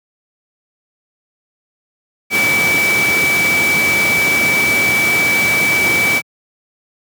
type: tone in noise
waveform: sine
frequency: 2300 Hz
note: D7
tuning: 37 cents flat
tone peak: -12 dBFS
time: 2.3-6.22 s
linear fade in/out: 50 ms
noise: pink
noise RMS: -19 dBFS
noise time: 2.3-6.22 s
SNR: +4 dB
effects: high-pass 150 Hz 12 dB/octave